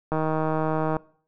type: click train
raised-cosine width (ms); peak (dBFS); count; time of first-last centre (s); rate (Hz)
1; -12; 134; 0.12-0.967; 157
effects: noise-tail reverb RT60 0.5 s tail -22 dB re dry